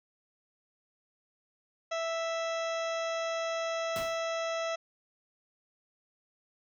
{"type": "harmonic tone", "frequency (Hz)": 659.3, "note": "E5", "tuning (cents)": 0, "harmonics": [1, 2, 3, 4, 5, 6, 8, 9, 10], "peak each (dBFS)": [-32, -38, -42, -44, -46, -48, -50, -51, -52], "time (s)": [1.91, 4.76], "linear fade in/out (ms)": 10}
{"type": "noise with exponential decay", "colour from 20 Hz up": "pink", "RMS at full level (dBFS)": -37, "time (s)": [3.96, 4.24], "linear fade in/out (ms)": 0, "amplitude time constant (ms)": 60}
{"effects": []}